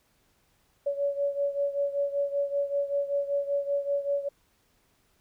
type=beating tone pair; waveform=sine; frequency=564 / 569.2 Hz; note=C#5 / C#5; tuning=+30 / +46 cents; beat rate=5.2 Hz; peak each=-27 / -31 dBFS; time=0.86-4.29 s; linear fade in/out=10 ms; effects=pink hiss -68 dBFS RMS until 5.2 s